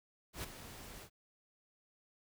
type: noise with ADSR envelope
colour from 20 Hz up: pink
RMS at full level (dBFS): -40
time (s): 0.33-1.1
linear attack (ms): 110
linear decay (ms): 7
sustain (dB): -11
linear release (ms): 77
effects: none